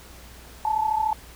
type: tone pair together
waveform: sine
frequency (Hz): 862.4 / 896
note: A5 / A5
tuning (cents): -35 / +31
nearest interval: minor second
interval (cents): 66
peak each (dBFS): -22 / -26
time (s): 0.65-1.13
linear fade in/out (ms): 2
effects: added 60 Hz sine -46 dBFS peak until 1.35 s + pink hiss -47 dBFS RMS until 1.35 s